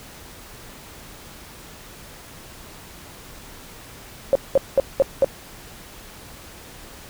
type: tone bursts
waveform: sine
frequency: 544 Hz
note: C#5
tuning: 33 cents flat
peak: -11 dBFS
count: 5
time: 4.33-5.245 s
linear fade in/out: 0 ms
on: 23 ms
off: 200 ms
effects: pink hiss -42 dBFS RMS until 7.09 s